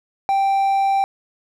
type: tone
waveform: triangle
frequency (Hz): 784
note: G5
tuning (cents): 0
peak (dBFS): -13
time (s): 0.29-1.04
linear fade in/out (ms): 0
effects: none